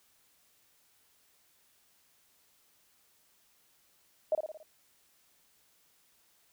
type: tone with echo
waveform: sine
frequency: 623 Hz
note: D#5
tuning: 2 cents sharp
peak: -24 dBFS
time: 4.32-4.35 s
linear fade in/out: 2 ms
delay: 56 ms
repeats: 5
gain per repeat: -5 dB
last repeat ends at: 4.63 s
effects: white hiss -68 dBFS RMS until 6.52 s